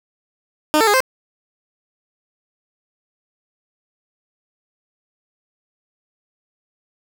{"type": "tone with pitch steps", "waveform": "15% pulse", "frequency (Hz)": [305.6, 446.2, 412.6, 522], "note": ["D#4", "A4", "G#4", "C5"], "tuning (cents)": [-31, 24, -11, -4], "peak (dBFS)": -6, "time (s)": [0.74, 1.004], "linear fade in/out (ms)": 0, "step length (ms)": 66, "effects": []}